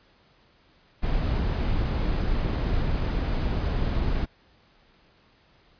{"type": "noise", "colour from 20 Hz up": "brown", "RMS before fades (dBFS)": -25, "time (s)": [1.02, 4.26], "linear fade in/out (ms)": 20, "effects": ["pink hiss -60 dBFS RMS until 5.79 s", "resampled to 11025 Hz"]}